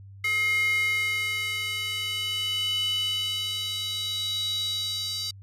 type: tone with high-pass filter sweep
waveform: square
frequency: 426.2 Hz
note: G#4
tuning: 45 cents sharp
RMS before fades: -28 dBFS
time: 0.24-5.31 s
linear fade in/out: 5 ms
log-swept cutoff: 2000 to 4300 Hz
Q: 7.2
effects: added 98 Hz sine -43 dBFS peak until 5.42 s + resampled to 32000 Hz